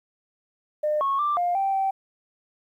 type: tone with pitch steps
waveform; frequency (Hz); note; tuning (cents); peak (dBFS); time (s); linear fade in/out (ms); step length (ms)
sine; 604 / 1098 / 1179 / 705 / 781 / 775; D5 / C#6 / D6 / F5 / G5 / G5; +48 / -17 / +6 / +16 / -7 / -20; -20; 0.83-1.91; 10; 180
effects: tanh soft clip ceiling -16 dBFS + 10-bit